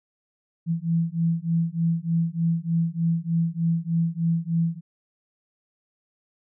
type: beating tone pair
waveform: sine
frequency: 164.81 / 168.11 Hz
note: E3 / E3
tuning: 0 / +34 cents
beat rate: 3.3 Hz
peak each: -24 dBFS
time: 0.66-4.81 s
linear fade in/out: 50 ms
effects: none